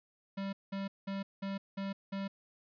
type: tone bursts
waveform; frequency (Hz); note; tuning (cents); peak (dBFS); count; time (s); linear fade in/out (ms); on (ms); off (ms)
square; 196; G3; 0; -36; 6; 0.37-2.28; 10; 160; 190
effects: resampled to 11025 Hz